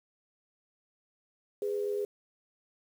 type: tone pair together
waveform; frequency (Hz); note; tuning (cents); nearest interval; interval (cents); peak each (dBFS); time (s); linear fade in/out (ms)
sine; 412 / 499.9; G#4 / B4; -14 / +21; minor third; 335; -30 / -37; 1.62-2.05; 2
effects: 9-bit